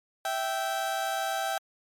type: tone pair together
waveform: 30% pulse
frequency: 658.7 / 778 Hz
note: E5 / G5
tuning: -1 / -13 cents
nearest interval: minor third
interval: 288 cents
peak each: -30 / -27 dBFS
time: 0.25-1.58 s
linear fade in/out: 2 ms
effects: MP3 64 kbps